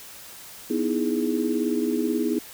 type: chord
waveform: sine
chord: E major seventh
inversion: second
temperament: equal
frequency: 246.9 / 311.1 / 329.6 / 415.3 Hz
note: B3 / D#4 / E4 / G#4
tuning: 0 / 0 / 0 / 0 cents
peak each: -26 / -27 / -28 / -28 dBFS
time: 0.7-2.39 s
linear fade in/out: 5 ms
effects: white hiss -43 dBFS RMS until 2.53 s